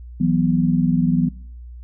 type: chord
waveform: sine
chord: E suspended second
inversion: none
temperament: equal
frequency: 164.81 / 185 / 246.9 Hz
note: E3 / F#3 / B3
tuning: 0 / 0 / 0 cents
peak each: -19 dBFS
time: 0.2-1.29 s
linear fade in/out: 10 ms
effects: noise-tail reverb RT60 0.5 s tail -20 dB re dry + added 60 Hz sine -34 dBFS peak until 1.83 s